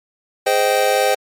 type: chord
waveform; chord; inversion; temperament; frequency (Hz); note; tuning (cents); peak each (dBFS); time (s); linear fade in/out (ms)
square; Ab major seventh; none; just; 415.3 / 519.1 / 623 / 778.7; Ab4 / C5 / Eb5 / G5; 0 / -14 / +2 / -12; -23 / -18 / -22 / -19; 0.46-1.15; 10
effects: MP3 64 kbps